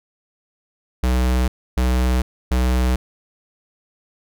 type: tone bursts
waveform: square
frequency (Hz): 62.7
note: B1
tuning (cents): +27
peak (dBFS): -16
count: 3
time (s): 1.03-2.96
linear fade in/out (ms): 5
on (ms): 450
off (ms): 290
effects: none